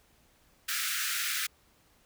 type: high-pass noise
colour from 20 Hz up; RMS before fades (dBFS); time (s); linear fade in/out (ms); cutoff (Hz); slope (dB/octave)
pink; -32; 0.68-1.47; 10; 1300; 96
effects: pink hiss -65 dBFS RMS until 2.05 s